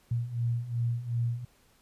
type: beating tone pair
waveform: sine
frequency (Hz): 116.54 / 119.24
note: A#2 / A#2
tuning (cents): 0 / +40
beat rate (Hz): 2.7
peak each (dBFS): -33 / -29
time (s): 0.11-1.45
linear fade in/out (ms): 5
effects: pink hiss -64 dBFS RMS until 1.81 s + resampled to 32000 Hz